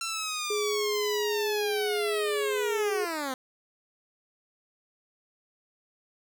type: linear sweep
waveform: 10% pulse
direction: down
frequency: 1358 to 253 Hz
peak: -22 dBFS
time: 0.01-3.34 s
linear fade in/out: 2 ms
type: tone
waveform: sine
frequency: 418.1 Hz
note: G#4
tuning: 12 cents sharp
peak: -27 dBFS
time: 0.5-3.05 s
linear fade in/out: 5 ms
effects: none